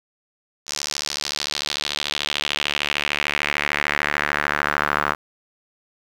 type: tone with band-pass filter sweep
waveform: sawtooth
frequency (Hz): 73.42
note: D2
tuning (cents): 0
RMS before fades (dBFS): -25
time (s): 0.66-5.16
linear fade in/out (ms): 50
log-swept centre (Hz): 5800 to 1300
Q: 2.6
effects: 7-bit